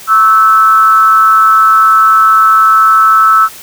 sine tone with frequency modulation, 1312 Hz, E6, 9 cents flat, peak -3 dBFS, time 0.07-3.49 s, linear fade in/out 50 ms, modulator 201 Hz, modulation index 0.47, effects white hiss -31 dBFS RMS until 3.62 s

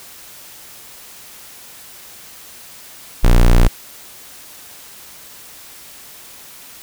square tone, 29.86 Hz, A#0, 43 cents sharp, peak -7 dBFS, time 3.23-3.68 s, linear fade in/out 10 ms, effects white hiss -39 dBFS RMS until 6.82 s

